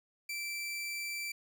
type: tone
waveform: sawtooth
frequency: 2336 Hz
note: D7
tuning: 10 cents flat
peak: -33 dBFS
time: 0.29-1.32 s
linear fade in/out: 5 ms
effects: none